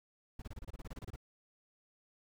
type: noise bursts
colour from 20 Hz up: brown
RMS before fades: -44 dBFS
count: 14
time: 0.39-1.161 s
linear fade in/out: 5 ms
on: 30 ms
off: 27 ms
effects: none